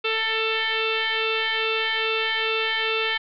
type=tone with frequency modulation; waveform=sine; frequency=445.2 Hz; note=A4; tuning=20 cents sharp; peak=-21 dBFS; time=0.04-3.18 s; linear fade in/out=10 ms; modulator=444 Hz; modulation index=7.2; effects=none